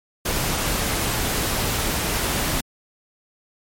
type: noise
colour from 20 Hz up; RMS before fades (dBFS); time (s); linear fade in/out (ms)
pink; -23; 0.25-2.61; 10
effects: MP3 64 kbps